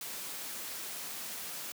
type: noise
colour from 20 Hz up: white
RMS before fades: -41 dBFS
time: 0.01-1.72 s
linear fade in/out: 2 ms
effects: high-pass 150 Hz 12 dB/octave